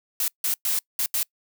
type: noise bursts at uneven times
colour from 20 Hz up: blue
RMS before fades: -24 dBFS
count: 5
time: 0.2-0.28 / 0.44-0.54 / 0.65-0.79 / 0.99-1.06 / 1.14-1.23 s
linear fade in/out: 2 ms
effects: noise-tail reverb RT60 0.1 s tail -25 dB re dry